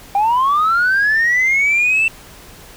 sine linear sweep, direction up, 784 to 2686 Hz, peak -10 dBFS, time 0.15-2.08 s, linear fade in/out 2 ms, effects tanh soft clip ceiling -9 dBFS + pink hiss -40 dBFS RMS until 2.76 s

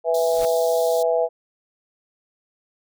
harmonic tone, 164.81 Hz, E3, in tune, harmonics 3 / 4 / 5, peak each -20 / -20 / -28 dBFS, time 0.04-1.29 s, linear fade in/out 50 ms
pink high-pass noise, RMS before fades -36 dBFS, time 0.14-1.03 s, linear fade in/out 5 ms, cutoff 3400 Hz, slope 96 dB/octave
pink noise with exponential growth, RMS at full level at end -31 dBFS, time 0.24-0.45 s, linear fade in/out 0 ms, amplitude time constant 45 ms
effects none

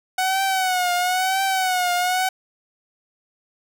sawtooth tone with vibrato, 742 Hz, F#5, 5 cents sharp, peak -15 dBFS, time 0.18-2.29 s, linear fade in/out 5 ms, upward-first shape triangle, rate 1 Hz, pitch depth 85 cents each way, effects none

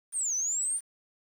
sine linear two-way sweep, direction down then up, 9210 to 5920 to 9210 Hz, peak -27 dBFS, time 0.12-0.81 s, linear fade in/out 50 ms, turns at 0.35 s, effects 9-bit

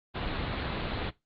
pink low-pass noise, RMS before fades -33 dBFS, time 0.14-1.11 s, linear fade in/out 20 ms, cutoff 4300 Hz, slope 96 dB/octave, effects noise-tail reverb RT60 0.2 s tail -19 dB re dry + Opus 24 kbps

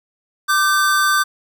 square tone pair together, 1185 / 1541.6 Hz, D6 / G6, +15 / -29 cents, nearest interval perfect fourth, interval 456 cents, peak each -17 dBFS, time 0.48-1.24 s, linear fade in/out 20 ms, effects none

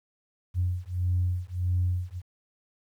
sine beating tone pair, 89.2 / 90.8 Hz, F2 / F#2, +37 / -32 cents, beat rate 1.6 Hz, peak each -27 dBFS, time 0.54-2.22 s, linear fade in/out 50 ms, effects tanh soft clip ceiling -17 dBFS + 10-bit

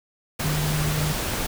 sine tone in noise, 151.8 Hz, D#3, 42 cents flat, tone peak -23 dBFS, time 0.44-1.13 s, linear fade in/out 10 ms, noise pink, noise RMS -27 dBFS, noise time 0.39-1.47 s, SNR +1 dB, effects none

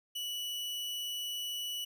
40% pulse tone, 2951 Hz, F#7, 5 cents flat, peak -35 dBFS, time 0.15-1.85 s, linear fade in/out 10 ms, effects none

